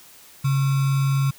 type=tone with sample-and-hold; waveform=sine; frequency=137 Hz; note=C#3; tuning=20 cents flat; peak=-17 dBFS; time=0.44-1.31 s; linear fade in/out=10 ms; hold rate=1225 Hz; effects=white hiss -48 dBFS RMS until 1.38 s